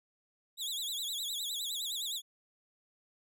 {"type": "tone with vibrato", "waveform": "sawtooth", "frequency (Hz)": 3626, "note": "A#7", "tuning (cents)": -49, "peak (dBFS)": -32, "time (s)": [0.57, 2.22], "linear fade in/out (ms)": 50, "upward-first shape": "sine", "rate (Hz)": 9.7, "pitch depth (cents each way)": 170, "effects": []}